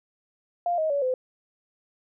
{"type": "tone with pitch steps", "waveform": "sine", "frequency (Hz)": [698.5, 629.5, 567.4, 511.3], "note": ["F5", "D#5", "C#5", "C5"], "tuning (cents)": [0, 20, 40, -40], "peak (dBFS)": -22, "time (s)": [0.66, 1.14], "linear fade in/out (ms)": 2, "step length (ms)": 120, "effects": []}